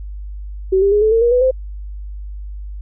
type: tone with pitch steps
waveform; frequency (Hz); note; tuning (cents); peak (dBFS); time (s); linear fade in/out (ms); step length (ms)
sine; 380 / 397.3 / 415.4 / 434.2 / 454 / 474.6 / 496.2 / 518.8; F#4 / G4 / G#4 / A4 / A#4 / A#4 / B4 / C5; +46 / +23 / 0 / -23 / -46 / +31 / +8 / -15; -10; 0.72-1.512; 10; 99
effects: added 50 Hz sine -26 dBFS peak until 2.81 s